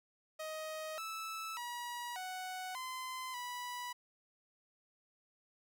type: tone with pitch steps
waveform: sawtooth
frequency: 627 / 1312 / 963 / 742 / 1029 / 982 Hz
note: D#5 / E6 / B5 / F#5 / C6 / B5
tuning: +13 / -9 / -44 / +5 / -29 / -10 cents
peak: -37 dBFS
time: 0.39-3.93 s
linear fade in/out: 10 ms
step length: 590 ms
effects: none

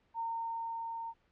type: tone with level ramp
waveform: sine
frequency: 916 Hz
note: A#5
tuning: 31 cents flat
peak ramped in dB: -33 to -38 dBFS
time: 0.14-1.14 s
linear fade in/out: 50 ms
effects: pink hiss -72 dBFS RMS until 1.31 s + low-pass 3000 Hz 12 dB/octave

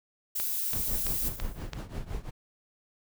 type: noise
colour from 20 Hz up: violet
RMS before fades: -31 dBFS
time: 0.35-1.29 s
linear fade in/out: 10 ms
type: click train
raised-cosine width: 0.2 ms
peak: -18 dBFS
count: 5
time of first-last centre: 0.4-1.733 s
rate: 3 Hz
type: noise with tremolo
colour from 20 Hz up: brown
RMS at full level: -32 dBFS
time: 0.72-2.31 s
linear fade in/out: 20 ms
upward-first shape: triangle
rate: 5.8 Hz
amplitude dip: 90%
type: noise with exponential decay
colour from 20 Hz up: violet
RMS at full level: -35 dBFS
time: 1.24-1.84 s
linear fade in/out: 5 ms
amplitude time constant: 130 ms
effects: none

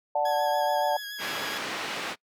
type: chord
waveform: sine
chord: D major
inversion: none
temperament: equal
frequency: 587.3 / 740 / 880 Hz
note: D5 / F#5 / A5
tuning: 0 / 0 / 0 cents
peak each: -27 dBFS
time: 0.15-0.97 s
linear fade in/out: 5 ms
type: tone with vibrato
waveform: 20% pulse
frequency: 1661.2 Hz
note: G#6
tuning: in tune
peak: -30 dBFS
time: 0.25-1.58 s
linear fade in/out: 5 ms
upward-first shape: sine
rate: 7 Hz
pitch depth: 26 cents each way
type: low-pass noise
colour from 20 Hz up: white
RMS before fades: -33 dBFS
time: 1.18-2.16 s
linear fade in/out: 50 ms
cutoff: 2800 Hz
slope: 12 dB/octave
effects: noise-tail reverb RT60 0.1 s tail -24 dB re dry + high-pass 200 Hz 12 dB/octave

